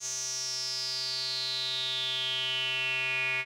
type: tone with band-pass filter sweep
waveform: square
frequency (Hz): 129.2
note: C3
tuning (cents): -21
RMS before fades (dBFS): -32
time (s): 0-3.45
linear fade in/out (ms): 50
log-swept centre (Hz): 6400 to 2300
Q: 9.2
effects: none